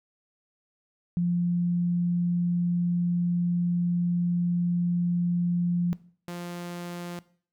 sine / sawtooth tone pair in turn, 174.61 / 174.61 Hz, F3 / F3, 0 / 0 cents, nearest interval unison, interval 0 cents, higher neither, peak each -22 / -30 dBFS, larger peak first, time 1.17-5.93 / 6.28-7.19 s, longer first, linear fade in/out 0 ms, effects noise-tail reverb RT60 0.5 s tail -19 dB re dry

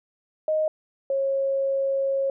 sine tone pair in turn, 622.3 / 544.5 Hz, D#5 / C#5, 0 / -31 cents, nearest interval major second, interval 231 cents, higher first, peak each -20 / -21 dBFS, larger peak first, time 0.48-0.68 / 1.1-2.3 s, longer second, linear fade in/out 2 ms, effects none

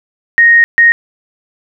sine tone bursts at uneven times, 1864.7 Hz, A#6, in tune, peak -3 dBFS, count 2, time 0.38-0.64 / 0.78-0.92 s, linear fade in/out 0 ms, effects none

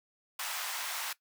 pink high-pass noise, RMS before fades -37 dBFS, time 0.39-1.13 s, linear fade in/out 5 ms, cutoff 860 Hz, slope 24 dB/octave, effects noise-tail reverb RT60 0.1 s tail -18 dB re dry

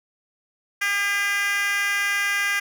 10% pulse tone with high-pass filter, 403.2 Hz, G4, 49 cents sharp, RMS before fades -23 dBFS, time 0.81-2.6 s, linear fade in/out 10 ms, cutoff 1800 Hz, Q 2.8, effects none

